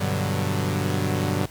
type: chord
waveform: sawtooth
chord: G major seventh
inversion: none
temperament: equal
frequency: 98 / 123.47 / 146.83 / 185 Hz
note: G2 / B2 / D3 / F#3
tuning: 0 / 0 / 0 / 0 cents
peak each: -22 / -26 / -24 / -25 dBFS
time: 0-1.46 s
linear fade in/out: 10 ms
effects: pink hiss -46 dBFS RMS until 1.5 s